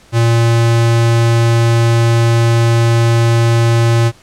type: tone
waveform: square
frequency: 116.2 Hz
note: A#2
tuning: 5 cents flat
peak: -9 dBFS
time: 0.12-4.12 s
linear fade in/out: 50 ms
effects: pink hiss -45 dBFS RMS until 4.22 s + low-pass 9000 Hz 12 dB/octave